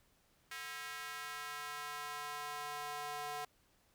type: tone with high-pass filter sweep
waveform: square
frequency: 146.83 Hz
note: D3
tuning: in tune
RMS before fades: -44 dBFS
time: 0.51-3.45 s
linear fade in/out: 5 ms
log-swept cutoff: 1700 to 740 Hz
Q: 1.7
effects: pink hiss -72 dBFS RMS until 3.94 s